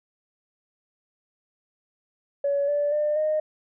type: tone with pitch steps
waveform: sine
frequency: 565 / 581.6 / 598.6 / 616.1 Hz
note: C#5 / D5 / D5 / D#5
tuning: +33 / -17 / +33 / -17 cents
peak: -20 dBFS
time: 2.44-3.4 s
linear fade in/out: 5 ms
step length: 240 ms
effects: tanh soft clip ceiling -16 dBFS